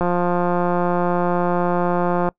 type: click train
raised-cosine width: 1 ms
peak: -7 dBFS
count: 402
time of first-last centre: 0.01-2.288 s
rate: 176 Hz
effects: noise-tail reverb RT60 0.1 s tail -24 dB re dry